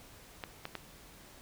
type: clicks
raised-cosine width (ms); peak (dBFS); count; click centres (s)
0.3; -22; 3; 0.438 / 0.654 / 0.753
effects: pink hiss -55 dBFS RMS until 1.41 s

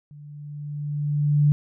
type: tone with level ramp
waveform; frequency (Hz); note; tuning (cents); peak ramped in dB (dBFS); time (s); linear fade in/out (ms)
sine; 146.83; D3; 0; -41 to -13; 0.11-1.52; 0
effects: none

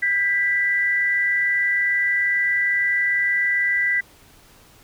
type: tone pair together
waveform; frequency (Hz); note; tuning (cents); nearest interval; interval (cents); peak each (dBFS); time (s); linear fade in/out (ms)
sine; 1602.1 / 1975.5; G6 / B6; +37 / 0; major third; 363; -25 / -18; 0.02-4.01; 10
effects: pink hiss -51 dBFS RMS until 4.83 s

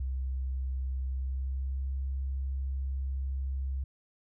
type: tone with pitch glide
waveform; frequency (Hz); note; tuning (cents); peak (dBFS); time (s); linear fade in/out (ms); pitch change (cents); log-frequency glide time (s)
sine; 65.3 to 66.86; C2 to C2; -3 to +38; -30; 0-3.84; 5; +41; 1.09-1.9
effects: none

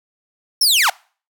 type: linear sweep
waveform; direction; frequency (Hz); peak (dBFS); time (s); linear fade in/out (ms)
sawtooth; down; 5590 to 632; -9; 0.61-0.9; 5
effects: noise-tail reverb RT60 0.4 s tail -24 dB re dry

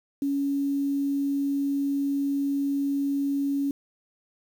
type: tone with quantisation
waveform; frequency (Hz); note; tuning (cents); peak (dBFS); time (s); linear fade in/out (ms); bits
sine; 280; C#4; +18; -23; 0.22-3.71; 2; 8
effects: none

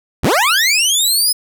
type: linear sweep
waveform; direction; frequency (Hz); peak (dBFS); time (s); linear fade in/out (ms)
20% pulse; up; 32.7 to 5150; -6; 0.23-1.33; 10
effects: none

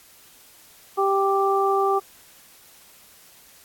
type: harmonic tone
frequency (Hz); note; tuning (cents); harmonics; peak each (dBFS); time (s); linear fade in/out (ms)
392; G4; 0; 1 / 2 / 3; -21 / -23 / -23; 0.97-2; 20
effects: white hiss -51 dBFS RMS until 3.64 s + AAC 64 kbps

